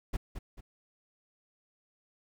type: noise with echo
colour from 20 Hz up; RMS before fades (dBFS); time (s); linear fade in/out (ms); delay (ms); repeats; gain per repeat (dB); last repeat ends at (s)
brown; -31; 0.13-0.17; 10; 220; 2; -8; 0.61
effects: none